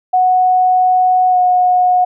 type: tone with pitch glide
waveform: sine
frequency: 737 to 727.3 Hz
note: F#5 to F#5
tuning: -7 to -30 cents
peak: -8 dBFS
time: 0.13-2.05 s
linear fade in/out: 10 ms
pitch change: -23 cents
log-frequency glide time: 1.3-1.37 s
effects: none